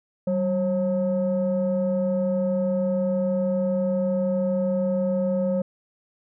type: tone pair together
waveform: sine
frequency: 191.3 / 540.4 Hz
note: G3 / C#5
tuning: -42 / -44 cents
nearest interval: octave + tritone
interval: 1798 cents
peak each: -22 dBFS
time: 0.27-5.62 s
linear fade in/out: 5 ms
effects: tanh soft clip ceiling -16 dBFS